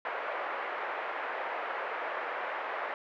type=band-pass noise; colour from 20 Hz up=pink; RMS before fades=-36 dBFS; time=0.05-2.94 s; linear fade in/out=2 ms; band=520 to 2100 Hz; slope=24 dB/octave; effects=none